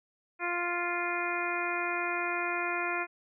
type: harmonic tone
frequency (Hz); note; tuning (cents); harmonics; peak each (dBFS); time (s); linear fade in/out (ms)
349.2; F4; 0; 1 / 2 / 3 / 4 / 5 / 6 / 7; -37 / -37 / -37 / -36 / -39 / -38 / -36; 0.39-3.07; 50
effects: none